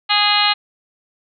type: harmonic tone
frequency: 413.7 Hz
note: G#4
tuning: 7 cents flat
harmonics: 2 / 3 / 4 / 5 / 6 / 7 / 8 / 9 / 10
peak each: -20 / -21 / -25 / -23 / -23 / -20 / -24 / -23 / -19 dBFS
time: 0.09-0.54 s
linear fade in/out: 20 ms
effects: none